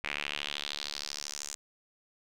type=tone with band-pass filter sweep; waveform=sawtooth; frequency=72.9 Hz; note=D2; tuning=12 cents flat; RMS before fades=-38 dBFS; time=0.04-1.55 s; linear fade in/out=0 ms; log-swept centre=2300 to 7000 Hz; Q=3.1; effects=none

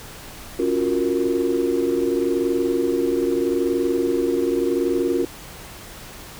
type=chord; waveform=sine; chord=Gb major seventh; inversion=second; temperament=equal; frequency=277.2 / 349.2 / 370 / 466.2 Hz; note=Db4 / F4 / Gb4 / Bb4; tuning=0 / 0 / 0 / 0 cents; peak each=-24 / -21 / -24 / -24 dBFS; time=0.59-5.25 s; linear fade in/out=5 ms; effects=tanh soft clip ceiling -9 dBFS + pink hiss -39 dBFS RMS until 6.39 s

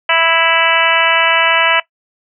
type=harmonic tone; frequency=329.6 Hz; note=E4; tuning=in tune; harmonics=2 / 3 / 4 / 5 / 6 / 7 / 8 / 9; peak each=-18 / -18 / -18 / -18 / -18 / -18 / -18 / -18 dBFS; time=0.09-1.8 s; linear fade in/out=5 ms; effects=noise-tail reverb RT60 0.1 s tail -18 dB re dry

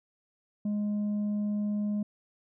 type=tone with tanh clipping; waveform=sine; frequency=207.7 Hz; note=G#3; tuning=in tune; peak=-28 dBFS; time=0.65-2.03 s; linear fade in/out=5 ms; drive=3 dB; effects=none

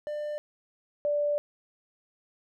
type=tone pair in turn; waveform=triangle / sine; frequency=596 / 585.8 Hz; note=D5 / D5; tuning=+25 / -5 cents; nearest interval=unison; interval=30 cents; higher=first; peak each=-29 / -24 dBFS; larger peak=second; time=0.07-0.38 / 1.05-1.38 s; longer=second; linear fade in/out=0 ms; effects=none

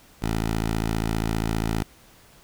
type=tone; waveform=10% pulse; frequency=55 Hz; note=A1; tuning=in tune; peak=-15 dBFS; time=0.22-1.83 s; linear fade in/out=5 ms; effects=pink hiss -53 dBFS RMS until 2.43 s

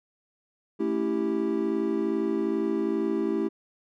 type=chord; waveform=triangle; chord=A dominant seventh; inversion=none; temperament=equal; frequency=220 / 277.2 / 329.6 / 392 Hz; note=A3 / C#4 / E4 / G4; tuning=0 / 0 / 0 / 0 cents; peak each=-29 / -31 / -26 / -27 dBFS; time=0.79-3.49 s; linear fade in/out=20 ms; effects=none

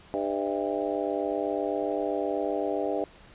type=harmonic tone with a mistuned harmonic; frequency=100.1 Hz; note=G2; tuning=37 cents sharp; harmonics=3 / 4 / 5 / 6 / 7 / 8; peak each=-33 / -32 / -33 / -33 / -33 / -37 dBFS; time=0.14-3.04 s; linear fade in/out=0 ms; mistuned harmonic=7; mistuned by=-82 cents; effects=pink hiss -53 dBFS RMS until 3.34 s + resampled to 8000 Hz

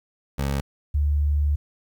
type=tone pair in turn; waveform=20% pulse / sine; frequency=69.3 / 73.17 Hz; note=C#2 / D2; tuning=0 / -6 cents; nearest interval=minor second; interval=94 cents; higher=second; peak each=-18 / -18 dBFS; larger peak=neither; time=0.38-0.61 / 0.94-1.56 s; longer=second; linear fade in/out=10 ms; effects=10-bit

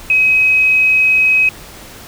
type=tone; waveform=sine; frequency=2538 Hz; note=D#7; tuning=34 cents sharp; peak=-8 dBFS; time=0.1-1.49 s; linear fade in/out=2 ms; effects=pink hiss -35 dBFS RMS until 2.07 s

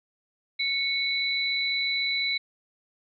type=tone pair together; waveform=sine; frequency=2216 / 3970 Hz; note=C#7 / B7; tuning=-1 / +8 cents; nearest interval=minor seventh; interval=1009 cents; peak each=-27 dBFS; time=0.59-2.38 s; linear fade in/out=10 ms; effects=none

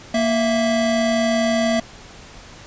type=tone pair together; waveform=square; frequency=233.1 / 659.3 Hz; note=A#3 / E5; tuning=0 / 0 cents; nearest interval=octave + tritone; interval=1800 cents; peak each=-20 dBFS; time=0.14-1.8 s; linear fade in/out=5 ms; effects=pink hiss -41 dBFS RMS until 2.66 s + resampled to 16000 Hz

